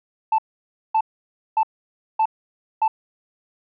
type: tone bursts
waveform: sine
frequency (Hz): 880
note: A5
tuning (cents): 0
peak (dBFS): -13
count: 5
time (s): 0.32-2.88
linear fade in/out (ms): 5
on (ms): 64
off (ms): 560
effects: tanh soft clip ceiling -13 dBFS